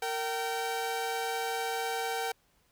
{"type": "tone pair together", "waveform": "sawtooth", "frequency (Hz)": [460, 771.9], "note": ["A#4", "G5"], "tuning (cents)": [-23, -27], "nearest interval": "major sixth", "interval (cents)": 896, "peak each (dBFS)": [-31, -29], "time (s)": [0.02, 2.32], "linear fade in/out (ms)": 5, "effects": ["pink hiss -69 dBFS RMS until 2.71 s"]}